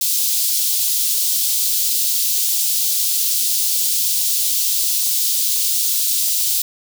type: high-pass noise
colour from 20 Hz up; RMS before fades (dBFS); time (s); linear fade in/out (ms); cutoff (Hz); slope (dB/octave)
white; -18; 0.01-6.62; 5; 3600; 24
effects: none